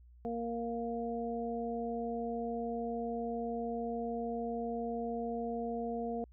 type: harmonic tone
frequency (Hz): 233.1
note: A#3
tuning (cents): 0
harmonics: 1 / 2 / 3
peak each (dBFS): -38 / -38 / -40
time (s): 0.25-6.24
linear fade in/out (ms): 0
effects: added 60 Hz sine -55 dBFS peak until 6.32 s